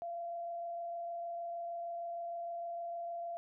sine tone with frequency modulation, 685 Hz, F5, 34 cents flat, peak -38 dBFS, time 0.02-3.37 s, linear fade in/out 0 ms, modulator 26.5 Hz, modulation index 0.28, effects none

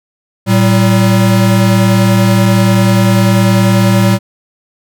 square tone pair together, 113.1 / 191.92 Hz, A2 / G3, +48 / -36 cents, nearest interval major sixth, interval 916 cents, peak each -10 dBFS, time 0.46-4.19 s, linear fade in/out 50 ms, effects none

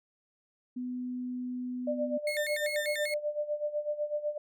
sine tone, 249.5 Hz, B3, 18 cents sharp, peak -33 dBFS, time 0.76-2.18 s, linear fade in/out 10 ms
sine tone with tremolo, 595 Hz, D5, 22 cents sharp, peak -27 dBFS, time 1.87-4.38 s, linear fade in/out 5 ms, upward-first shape sine, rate 8 Hz, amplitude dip 80%
35% pulse tone with vibrato, 1975.5 Hz, B6, in tune, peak -31 dBFS, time 2.27-3.14 s, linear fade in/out 2 ms, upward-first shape square, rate 5.1 Hz, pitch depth 160 cents each way
effects none

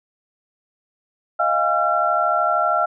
sine tone cluster, 628 / 701 / 812 / 1360 Hz, D#5 / F5 / G#5 / F6, +16 / +6 / -39 / -46 cents, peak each -23 / -21 / -27 / -19 dBFS, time 1.39-2.86 s, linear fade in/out 10 ms, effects none

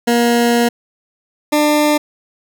20% pulse tone pair in turn, 237.1 / 298.7 Hz, A#3 / D4, +30 / +29 cents, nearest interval major third, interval 399 cents, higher second, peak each -6 dBFS, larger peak neither, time 0.07-0.69 / 1.52-1.98 s, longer first, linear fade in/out 10 ms, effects none

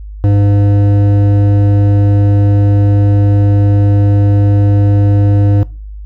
sine tone with hard clipping, 101.3 Hz, G#2, 43 cents flat, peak -8 dBFS, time 0.24-5.63 s, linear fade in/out 0 ms, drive 11 dB, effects noise-tail reverb RT60 0.3 s tail -19 dB re dry + added 51 Hz sine -24 dBFS peak until 6.05 s

